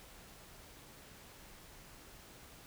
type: silence
effects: pink hiss -56 dBFS RMS until 2.66 s